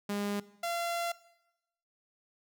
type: tone pair in turn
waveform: sawtooth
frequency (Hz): 203.7 / 685.2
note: G#3 / F5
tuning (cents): -33 / -33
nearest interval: octave + major sixth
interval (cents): 2100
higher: second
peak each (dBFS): -28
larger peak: neither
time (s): 0.09-0.4 / 0.63-1.12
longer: second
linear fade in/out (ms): 5
effects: noise-tail reverb RT60 0.9 s tail -19 dB re dry